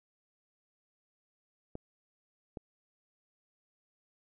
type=clicks; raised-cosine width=2 ms; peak=-27 dBFS; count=2; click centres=1.754 / 2.572 s; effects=none